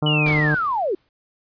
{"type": "harmonic tone", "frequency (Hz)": 151.2, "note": "D#3", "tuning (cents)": -49, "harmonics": [1, 2, 3, 4, 5, 6, 7, 8, 9], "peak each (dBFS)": [-19, -25, -29, -31, -33, -35, -36, -37, -38], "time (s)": [0.02, 0.55], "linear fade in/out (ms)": 5}
{"type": "linear sweep", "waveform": "sine", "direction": "down", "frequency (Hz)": [2990, 332], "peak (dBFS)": -19, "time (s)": [0.06, 0.95], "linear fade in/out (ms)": 5}
{"type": "noise with exponential decay", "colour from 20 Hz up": "pink", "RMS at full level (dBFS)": -28, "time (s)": [0.26, 1.09], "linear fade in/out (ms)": 2, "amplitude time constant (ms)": 180}
{"effects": ["resampled to 11025 Hz"]}